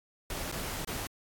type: noise with dropouts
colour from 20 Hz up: pink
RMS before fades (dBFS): -37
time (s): 0.3-1.07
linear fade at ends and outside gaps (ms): 2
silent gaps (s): 0.516-0.523 / 0.848-0.874
effects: AAC 64 kbps